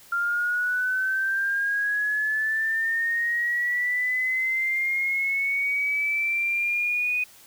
sine linear sweep, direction up, 1387 to 2489 Hz, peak -22 dBFS, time 0.12-7.24 s, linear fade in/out 5 ms, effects white hiss -51 dBFS RMS until 7.46 s

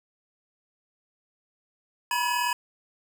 square tone cluster, 968 / 1007 / 1697 / 2543 Hz, B5 / B5 / G#6 / D#7, -35 / +33 / +37 / +37 cents, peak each -27 / -33 / -33 / -33 dBFS, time 2.11-2.53 s, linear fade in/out 2 ms, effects none

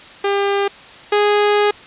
sawtooth tone pair in turn, 400 / 414.1 Hz, G4 / G#4, +35 / -5 cents, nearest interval minor second, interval 60 cents, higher second, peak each -11 / -8 dBFS, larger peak second, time 0.24-0.68 / 1.12-1.71 s, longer second, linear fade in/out 5 ms, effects white hiss -39 dBFS RMS until 1.86 s + resampled to 8000 Hz

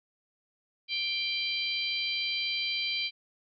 harmonic tone with a mistuned harmonic, 786 Hz, G5, 4 cents sharp, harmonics 3 / 4 / 5 / 6, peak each -33 / -34 / -35 / -36 dBFS, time 0.88-3.11 s, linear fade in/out 50 ms, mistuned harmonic 5, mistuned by +32 cents, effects none

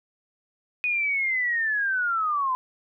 sine linear sweep, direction down, 2489 to 1002 Hz, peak -22 dBFS, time 0.84-2.55 s, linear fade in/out 0 ms, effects none

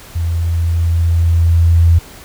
sine tone with level ramp, 84 Hz, E2, 33 cents sharp, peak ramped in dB -14 to -5 dBFS, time 0.15-1.99 s, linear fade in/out 10 ms, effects pink hiss -37 dBFS RMS until 2.24 s

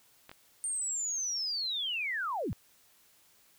clicks, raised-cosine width 0.3 ms, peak -31 dBFS, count 2, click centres 0.294 / 0.315 s
sine linear sweep, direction down, 8870 to 55 Hz, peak -31 dBFS, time 0.64-2.53 s, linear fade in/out 0 ms
effects white hiss -64 dBFS RMS until 3.58 s

